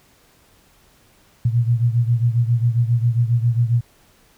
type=beating tone pair; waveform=sine; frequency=116.54 / 123.94 Hz; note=A#2 / B2; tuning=0 / +7 cents; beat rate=7.4 Hz; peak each=-16 / -20 dBFS; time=1.45-3.81 s; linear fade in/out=5 ms; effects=pink hiss -55 dBFS RMS until 4.37 s